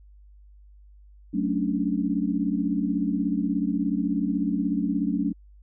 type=chord; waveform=sine; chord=D major seventh; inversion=first; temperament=equal with one note detuned; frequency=186.39 / 220 / 277.2 / 293.7 Hz; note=F#3 / A3 / C#4 / D4; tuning=+13 / 0 / 0 / 0 cents; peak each=-28 dBFS; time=1.33-5.33 s; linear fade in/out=20 ms; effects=added 50 Hz sine -48 dBFS peak until 5.62 s